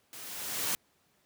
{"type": "noise with level ramp", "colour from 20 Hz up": "white", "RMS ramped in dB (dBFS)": [-46, -30], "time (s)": [0.13, 0.75], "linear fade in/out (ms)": 0, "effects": ["pink hiss -70 dBFS RMS until 1.25 s", "high-pass 100 Hz 12 dB/octave"]}